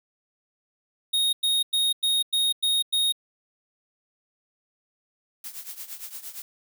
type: tone bursts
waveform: square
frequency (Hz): 3729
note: A#7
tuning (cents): 0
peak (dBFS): -21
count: 7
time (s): 1.13-3.124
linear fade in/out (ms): 10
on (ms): 200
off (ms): 99
type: noise with tremolo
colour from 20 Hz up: blue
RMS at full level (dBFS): -35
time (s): 5.44-6.42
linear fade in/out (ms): 2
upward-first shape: triangle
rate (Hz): 8.7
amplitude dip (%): 85
effects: none